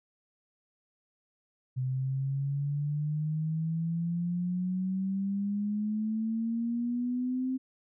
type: exponential sweep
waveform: sine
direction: up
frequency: 127.8 to 261.6 Hz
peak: -28 dBFS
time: 1.76-7.58 s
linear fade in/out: 20 ms
effects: none